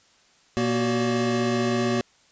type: tone cluster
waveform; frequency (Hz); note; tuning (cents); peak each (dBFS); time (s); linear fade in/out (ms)
square; 120 / 236.6 / 375.4 / 573; B2 / A#3 / F#4 / D5; -49 / +26 / +25 / -43; -31 / -25 / -27 / -32; 0.57-2.01; 0
effects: white hiss -59 dBFS RMS until 2.31 s + resampled to 16000 Hz